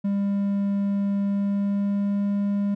triangle tone with pitch glide, 199.9 to 201.8 Hz, G3 to G#3, +34 to -49 cents, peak -19 dBFS, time 0.04-2.75 s, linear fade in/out 10 ms, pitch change +17 cents, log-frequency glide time 1.19-2.32 s, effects none

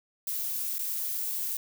violet noise with dropouts, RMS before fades -32 dBFS, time 0.27-1.57 s, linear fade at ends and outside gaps 2 ms, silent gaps 0.783-0.791 s, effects none

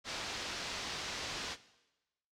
white low-pass noise, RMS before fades -41 dBFS, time 0.04-1.57 s, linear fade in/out 50 ms, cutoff 5500 Hz, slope 24 dB/octave, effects noise-tail reverb RT60 1.0 s tail -17 dB re dry

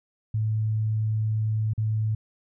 sine tone with dropouts, 108.9 Hz, A2, 17 cents flat, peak -22 dBFS, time 0.34-2.15 s, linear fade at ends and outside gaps 5 ms, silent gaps 1.735-1.778 s, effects none

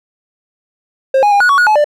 triangle tone with pitch steps, 533 / 827 / 809 / 1460 / 1122 / 1452 / 856 / 592 Hz, C5 / G#5 / G#5 / F#6 / C#6 / F#6 / A5 / D5, +32 / -8 / -46 / -24 / +21 / -33 / -48 / +14 cents, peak -5 dBFS, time 1.14-1.844 s, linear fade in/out 5 ms, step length 88 ms, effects none

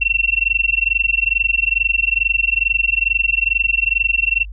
sine tone with amplitude modulation, 2715 Hz, F7, 50 cents flat, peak -10 dBFS, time 0.01-4.45 s, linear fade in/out 10 ms, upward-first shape sine, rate 22.3 Hz, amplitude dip 100%, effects added 50 Hz sine -28 dBFS peak until 4.52 s

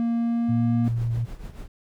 triangle tone with pitch glide, 232.8 to 235.5 Hz, A#3 to A#3, -2 to +18 cents, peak -19 dBFS, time 0-0.88 s, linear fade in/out 0 ms, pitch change +20 cents, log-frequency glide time 0.15-0.74 s
sine tone with vibrato, 116.54 Hz, A#2, in tune, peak -22 dBFS, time 0.48-1.26 s, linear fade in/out 20 ms, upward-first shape sine, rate 8.8 Hz, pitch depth 9 cents each way
brown noise with tremolo, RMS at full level -35 dBFS, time 0.84-1.68 s, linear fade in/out 5 ms, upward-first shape triangle, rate 6.9 Hz, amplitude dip 75%
effects none

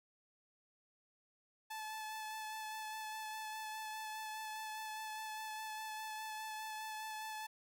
sawtooth tone with vibrato, 868 Hz, A5, 24 cents flat, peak -39 dBFS, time 1.7-7.47 s, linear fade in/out 10 ms, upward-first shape sine, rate 4.9 Hz, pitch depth 15 cents each way, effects none

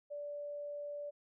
sine tone, 582 Hz, D5, 16 cents flat, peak -40 dBFS, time 0.1-1.11 s, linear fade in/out 20 ms, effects none

